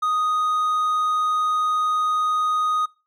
triangle tone, 1244.5 Hz, D#6, in tune, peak -17 dBFS, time 0.02-2.86 s, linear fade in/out 10 ms, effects noise-tail reverb RT60 0.3 s tail -23 dB re dry

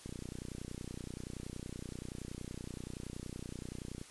click train, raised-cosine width 3 ms, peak -30 dBFS, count 122, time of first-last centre 0.06-4.014 s, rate 30.6 Hz, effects white hiss -55 dBFS RMS until 4.1 s + resampled to 24000 Hz

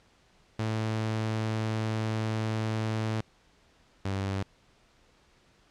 sawtooth tone pair in turn, 110 / 97.65 Hz, A2 / G2, 0 / -6 cents, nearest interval major second, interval 206 cents, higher first, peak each -24 / -25 dBFS, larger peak first, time 0.59-3.21 / 4.05-4.43 s, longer first, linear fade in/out 5 ms, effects pink hiss -63 dBFS RMS until 5.7 s + low-pass 6000 Hz 12 dB/octave

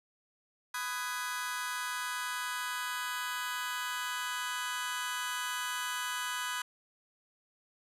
sawtooth chord, G# minor seventh, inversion first, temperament just, 996.7 / 1245.9 / 1495.1 / 1661.2 Hz, B5 / D#6 / F#6 / G#6, +16 / +2 / +18 / 0 cents, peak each -35 / -37 / -36 / -37 dBFS, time 0.74-6.62 s, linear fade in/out 5 ms, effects resampled to 32000 Hz

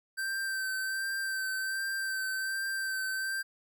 square tone with vibrato, 1558 Hz, G6, 11 cents flat, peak -32 dBFS, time 0.17-3.43 s, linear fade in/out 20 ms, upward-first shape sine, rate 1.3 Hz, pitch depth 22 cents each way, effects none

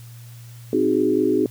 sine chord, Ab dominant seventh, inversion first, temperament equal, 261.6 / 311.1 / 370 / 415.3 Hz, C4 / Eb4 / Gb4 / Ab4, 0 / 0 / 0 / 0 cents, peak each -23 / -21 / -21 / -22 dBFS, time 0.73-1.46 s, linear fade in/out 2 ms, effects added 118 Hz sine -38 dBFS peak until 1.5 s + white hiss -50 dBFS RMS until 1.5 s

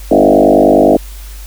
sine tone with frequency modulation, 469.4 Hz, A#4, 12 cents sharp, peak -4 dBFS, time 0.11-0.97 s, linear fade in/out 5 ms, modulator 49.9 Hz, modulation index 4.7, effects added 49 Hz sine -26 dBFS peak until 1.46 s + white hiss -37 dBFS RMS until 1.46 s

